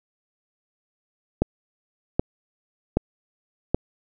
click train, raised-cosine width 2 ms, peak -5 dBFS, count 4, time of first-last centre 1.42-3.746 s, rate 1.29 Hz, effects none

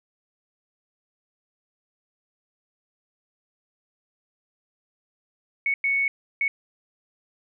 sine tone bursts at uneven times, 2217 Hz, C#7, in tune, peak -20 dBFS, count 3, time 5.66-5.74 / 5.84-6.08 / 6.41-6.48 s, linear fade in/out 2 ms, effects none

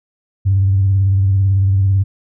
sine tone with vibrato, 97 Hz, G2, 18 cents flat, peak -9 dBFS, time 0.45-2.04 s, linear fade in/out 20 ms, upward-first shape sine, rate 18 Hz, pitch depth 52 cents each way, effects tanh soft clip ceiling -5 dBFS

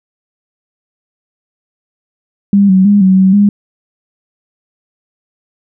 sine tone with pitch steps, 200.2 / 188.3 / 204 / 188.5 / 189.6 / 203.9 Hz, G3 / F#3 / G#3 / F#3 / F#3 / G#3, +37 / +31 / -31 / +32 / +43 / -32 cents, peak -4 dBFS, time 2.53-3.49 s, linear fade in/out 2 ms, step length 160 ms, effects none

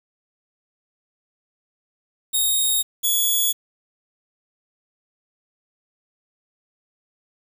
5% pulse tone pair in turn, 3729 / 3389 Hz, A#7 / G#7, 0 / +34 cents, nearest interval major second, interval 166 cents, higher first, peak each -10 dBFS, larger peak neither, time 2.33-2.83 / 3.03-3.53 s, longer neither, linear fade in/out 20 ms, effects 7-bit

